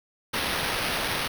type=noise with sample-and-hold; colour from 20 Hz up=violet; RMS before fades=-28 dBFS; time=0.33-1.28 s; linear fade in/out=10 ms; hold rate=7350 Hz; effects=none